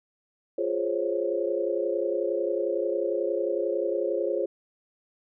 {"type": "chord", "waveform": "sine", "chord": "Db major seventh", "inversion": "first", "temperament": "equal", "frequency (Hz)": [349.2, 415.3, 523.3, 554.4], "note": ["F4", "Ab4", "C5", "Db5"], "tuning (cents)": [0, 0, 0, 0], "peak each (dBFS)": -30, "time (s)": [0.58, 4.46], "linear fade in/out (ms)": 5, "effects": []}